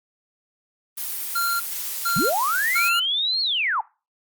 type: noise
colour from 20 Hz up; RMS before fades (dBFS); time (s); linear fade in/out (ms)
blue; -29; 0.97-2.89; 10
type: tone bursts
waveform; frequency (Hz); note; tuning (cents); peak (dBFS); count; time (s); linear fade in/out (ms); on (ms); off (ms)
square; 1384; F6; -16; -21; 3; 1.35-3; 10; 250; 450
type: linear two-way sweep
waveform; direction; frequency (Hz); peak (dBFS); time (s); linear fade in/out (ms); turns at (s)
sine; up then down; 123.47 to 4366 to 789; -20; 2.16-3.81; 5; 3.41
effects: noise-tail reverb RT60 0.3 s tail -21 dB re dry + Opus 32 kbps